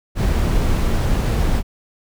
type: noise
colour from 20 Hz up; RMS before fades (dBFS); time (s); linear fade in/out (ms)
brown; -17; 0.15-1.63; 50
effects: none